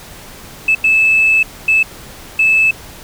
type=tone bursts at uneven times; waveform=sine; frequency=2617 Hz; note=E7; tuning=13 cents flat; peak=-7 dBFS; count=4; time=0.68-0.75 / 0.84-1.43 / 1.68-1.83 / 2.39-2.71 s; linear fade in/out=5 ms; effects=tanh soft clip ceiling -3 dBFS + pink hiss -35 dBFS RMS until 3.03 s